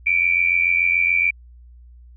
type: tone pair together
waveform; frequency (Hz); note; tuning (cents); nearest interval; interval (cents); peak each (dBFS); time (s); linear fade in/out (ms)
sine; 2296 / 2383; D7 / D7; -40 / +25; minor second; 65; -18; 0.06-1.31; 10
effects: added 60 Hz sine -42 dBFS peak until 2.16 s